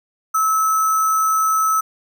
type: tone with sample-and-hold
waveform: sine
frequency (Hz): 1300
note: E6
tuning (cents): -24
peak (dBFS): -14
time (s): 0.34-1.81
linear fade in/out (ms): 10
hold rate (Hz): 7350
effects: none